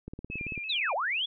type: click train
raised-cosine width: 3 ms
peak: -26 dBFS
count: 10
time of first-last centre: 0.08-0.577 s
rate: 18.1 Hz
type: tone with vibrato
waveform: sine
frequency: 2489 Hz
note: D#7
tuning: in tune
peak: -34 dBFS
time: 0.3-0.94 s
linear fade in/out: 20 ms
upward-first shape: square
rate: 5.9 Hz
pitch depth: 67 cents each way
type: linear two-way sweep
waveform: sine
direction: down then up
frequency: 4087 to 520 to 3473 Hz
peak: -27 dBFS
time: 0.69-1.26 s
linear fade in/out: 10 ms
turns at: 0.94 s
effects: none